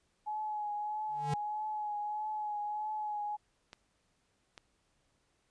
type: tone with vibrato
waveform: sine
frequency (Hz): 844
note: G#5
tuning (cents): +28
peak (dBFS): -34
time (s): 0.26-3.37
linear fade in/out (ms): 20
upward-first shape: triangle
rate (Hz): 1.6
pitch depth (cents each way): 32
type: tone with exponential growth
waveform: square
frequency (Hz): 148.3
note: D3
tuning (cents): +17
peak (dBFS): -30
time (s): 1.08-1.34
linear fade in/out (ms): 5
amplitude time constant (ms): 55
type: clicks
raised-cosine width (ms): 0.2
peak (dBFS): -30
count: 2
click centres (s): 3.731 / 4.578
effects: pink hiss -75 dBFS RMS until 5.5 s + resampled to 22050 Hz